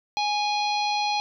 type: harmonic tone with a mistuned harmonic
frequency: 830.6 Hz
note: G#5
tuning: in tune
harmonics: 1 / 3 / 4 / 5 / 6 / 7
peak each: -24 / -31 / -35 / -30 / -42 / -42 dBFS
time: 0.17-1.2 s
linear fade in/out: 0 ms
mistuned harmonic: 3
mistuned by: -15 cents
effects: none